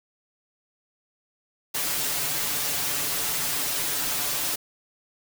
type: noise with comb filter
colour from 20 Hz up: white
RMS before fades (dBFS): -27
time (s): 1.74-4.56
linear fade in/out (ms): 10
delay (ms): 6.9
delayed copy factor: +0.9
effects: none